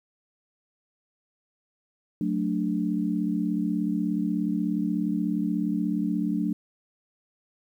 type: chord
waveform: sine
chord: D major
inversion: first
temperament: just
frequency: 183.54 / 220.2 / 293.7 Hz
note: F#3 / A3 / D4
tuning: -14 / +2 / 0 cents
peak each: -28 dBFS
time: 2.21-6.53 s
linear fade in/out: 2 ms
effects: 10-bit